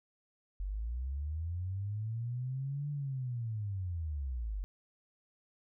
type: linear two-way sweep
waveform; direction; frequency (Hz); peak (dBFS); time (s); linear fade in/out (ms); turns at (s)
sine; up then down; 45.15 to 147 to 45.15; -34; 0.6-4.64; 0; 2.9
effects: none